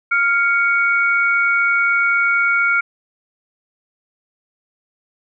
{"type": "tone pair together", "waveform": "sine", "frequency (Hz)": [1396.9, 2232], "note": ["F6", "C#7"], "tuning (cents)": [0, 11], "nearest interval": "minor sixth", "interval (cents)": 811, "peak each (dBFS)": [-15, -17], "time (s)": [0.11, 2.81], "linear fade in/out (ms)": 10, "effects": []}